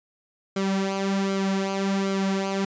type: tone with flanger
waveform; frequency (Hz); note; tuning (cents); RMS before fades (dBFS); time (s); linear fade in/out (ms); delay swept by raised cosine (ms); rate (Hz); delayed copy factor
sawtooth; 194.6; G3; -12; -25; 0.56-2.65; 5; 1.1 to 4.6; 1.3; -0.65
effects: resampled to 16000 Hz